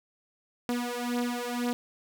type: beating tone pair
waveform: sawtooth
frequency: 241.6 / 243.6 Hz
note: B3 / B3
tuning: -38 / -24 cents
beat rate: 2 Hz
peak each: -28 dBFS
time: 0.69-1.73 s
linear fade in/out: 0 ms
effects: none

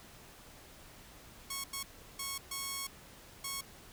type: tone bursts at uneven times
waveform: 5% pulse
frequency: 1100 Hz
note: C#6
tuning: 14 cents flat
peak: -25 dBFS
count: 5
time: 1.5-1.64 / 1.73-1.83 / 2.19-2.38 / 2.51-2.87 / 3.44-3.61 s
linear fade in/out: 5 ms
effects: pink hiss -55 dBFS RMS until 3.92 s

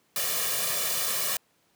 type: noise with comb filter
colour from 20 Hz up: white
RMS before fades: -28 dBFS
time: 0.16-1.37 s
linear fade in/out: 2 ms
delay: 1.7 ms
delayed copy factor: +0.8
effects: pink hiss -67 dBFS RMS until 1.75 s + high-pass 150 Hz 12 dB/octave

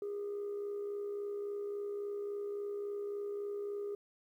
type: tone with amplitude modulation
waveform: sine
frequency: 407.6 Hz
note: G#4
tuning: 32 cents flat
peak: -33 dBFS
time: 0.02-3.95 s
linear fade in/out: 2 ms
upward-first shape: sine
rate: 63.6 Hz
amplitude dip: 45%
effects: tanh soft clip ceiling -34 dBFS + 12-bit

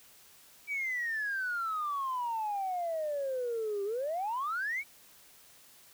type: exponential two-way sweep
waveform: sine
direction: down then up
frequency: 2324 to 392 to 2324 Hz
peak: -30 dBFS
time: 0.67-4.84 s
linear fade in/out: 50 ms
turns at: 3.84 s
effects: tanh soft clip ceiling -27 dBFS + white hiss -58 dBFS RMS until 5.93 s

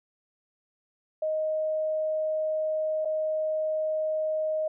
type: tone with dropouts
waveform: sine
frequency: 624 Hz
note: D#5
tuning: 5 cents sharp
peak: -25 dBFS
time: 1.22-4.68 s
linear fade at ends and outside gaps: 5 ms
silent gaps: 3.049-3.054 s
effects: none

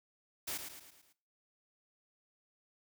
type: noise with echo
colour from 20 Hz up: white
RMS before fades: -39 dBFS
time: 0.47-0.58 s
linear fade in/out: 10 ms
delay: 110 ms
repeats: 5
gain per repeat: -6 dB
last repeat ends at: 1.13 s
effects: noise-tail reverb RT60 0.4 s tail -18 dB re dry

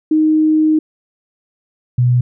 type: tone pair in turn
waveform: sine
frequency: 311.1 / 123.46 Hz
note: D#4 / B2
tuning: 0 / 0 cents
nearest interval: octave + major third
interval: 1600 cents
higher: first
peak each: -9 dBFS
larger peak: neither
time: 0.11-0.79 / 1.98-2.21 s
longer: first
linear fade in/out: 5 ms
effects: none

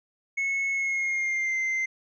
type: tone with pitch glide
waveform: triangle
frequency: 2192 to 2080 Hz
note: C#7 to C7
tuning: -20 to -11 cents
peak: -23 dBFS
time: 0.37-1.86 s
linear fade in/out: 10 ms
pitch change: -91 cents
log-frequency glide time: 0.71-1.57 s
effects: resampled to 16000 Hz

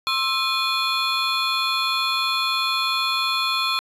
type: tone cluster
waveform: triangle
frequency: 1065 / 1322 / 2460 / 3436 / 4242 Hz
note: C6 / E6 / D#7 / A7 / C8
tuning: +30 / +5 / -20 / -42 / +23 cents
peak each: -25 dBFS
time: 0.07-3.79 s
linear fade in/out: 0 ms
effects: resampled to 32000 Hz

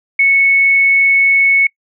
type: tone with frequency modulation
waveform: sine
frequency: 2208 Hz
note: C#7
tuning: 7 cents flat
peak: -7 dBFS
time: 0.19-1.67 s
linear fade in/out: 5 ms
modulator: 23 Hz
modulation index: 0.24
effects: noise-tail reverb RT60 0.1 s tail -26 dB re dry

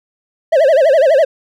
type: tone with vibrato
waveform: triangle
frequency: 587.3 Hz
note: D5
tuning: in tune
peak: -5 dBFS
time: 0.52-1.25 s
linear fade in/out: 10 ms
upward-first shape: sine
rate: 12 Hz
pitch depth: 220 cents each way
effects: none

